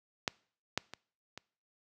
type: clicks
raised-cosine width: 0.2 ms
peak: -12 / -12 / -25 / -26 dBFS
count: 4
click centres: 0.278 / 0.776 / 0.936 / 1.376 s
effects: noise-tail reverb RT60 0.5 s tail -24 dB re dry + high-pass 80 Hz 12 dB/octave